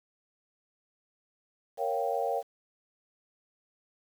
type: chord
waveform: sine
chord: G half-diminished seventh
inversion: first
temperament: equal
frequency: 466.2 / 554.4 / 698.5 / 784 Hz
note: Bb4 / Db5 / F5 / G5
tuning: 0 / 0 / 0 / 0 cents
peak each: -33 dBFS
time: 1.77-2.43 s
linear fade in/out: 50 ms
effects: 9-bit